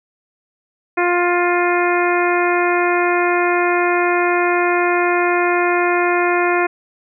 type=harmonic tone; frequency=352 Hz; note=F4; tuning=14 cents sharp; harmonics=1 / 2 / 3 / 4 / 5 / 6 / 7; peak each=-17 / -20 / -22 / -23 / -24 / -25 / -25 dBFS; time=0.97-6.67 s; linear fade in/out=10 ms; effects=none